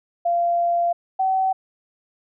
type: tone pair in turn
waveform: sine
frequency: 690 / 761.1 Hz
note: F5 / F#5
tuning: -21 / +49 cents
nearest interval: major second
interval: 170 cents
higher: second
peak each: -17 dBFS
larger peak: neither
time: 0.25-0.93 / 1.19-1.53 s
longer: first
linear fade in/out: 10 ms
effects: none